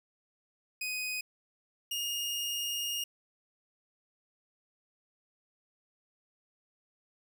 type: tone pair in turn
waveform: sawtooth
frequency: 2500 / 2845 Hz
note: D#7 / F7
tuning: +8 / +31 cents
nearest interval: major second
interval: 223 cents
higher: second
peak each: -30 / -29 dBFS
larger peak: second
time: 0.81-1.21 / 1.91-3.04 s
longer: second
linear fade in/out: 5 ms
effects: none